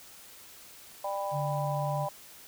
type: harmonic tone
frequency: 198.2 Hz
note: G3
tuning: 19 cents sharp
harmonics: 3 / 4 / 5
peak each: -34 / -35 / -36 dBFS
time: 1.04-2.09 s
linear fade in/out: 5 ms
type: tone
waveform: sine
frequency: 144.8 Hz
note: D3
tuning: 24 cents flat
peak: -31 dBFS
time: 1.31-2.08 s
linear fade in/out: 50 ms
effects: white hiss -51 dBFS RMS until 2.47 s